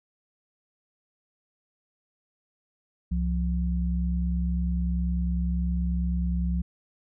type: tone pair together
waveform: sine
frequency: 65.8 / 175.42 Hz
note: C2 / F3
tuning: +10 / +8 cents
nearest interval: octave + perfect fourth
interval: 1698 cents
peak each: -25 / -28 dBFS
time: 3.11-6.62 s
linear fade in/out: 10 ms
effects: none